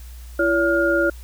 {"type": "tone cluster", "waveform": "sine", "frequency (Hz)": [337.8, 569, 1416], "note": ["E4", "C#5", "F6"], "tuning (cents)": [42, 45, 23], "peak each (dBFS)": -20, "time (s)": [0.39, 1.1], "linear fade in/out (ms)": 5, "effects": ["added 60 Hz sine -35 dBFS peak until 1.23 s", "white hiss -49 dBFS RMS until 1.23 s"]}